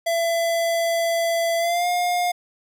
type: tone with pitch glide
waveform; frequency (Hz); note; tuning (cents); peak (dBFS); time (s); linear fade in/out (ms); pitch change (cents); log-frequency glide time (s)
square; 671 to 710.9; E5 to F5; +31 to +31; -20; 0.06-2.32; 10; +100; 1.58-1.87
effects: none